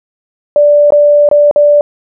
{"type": "tone with dropouts", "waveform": "sine", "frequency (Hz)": 586, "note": "D5", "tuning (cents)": -4, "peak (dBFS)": -3, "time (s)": [0.56, 1.81], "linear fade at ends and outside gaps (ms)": 1, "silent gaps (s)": [[0.905, 0.922], [1.289, 1.313], [1.512, 1.56]], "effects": []}